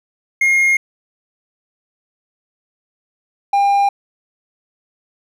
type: tone pair in turn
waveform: triangle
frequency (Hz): 2139 / 801.2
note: C7 / G5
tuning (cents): +38 / +38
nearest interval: octave + perfect fourth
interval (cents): 1700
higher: first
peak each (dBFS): -9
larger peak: neither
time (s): 0.41-0.77 / 3.53-3.89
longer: neither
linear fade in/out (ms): 5
effects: none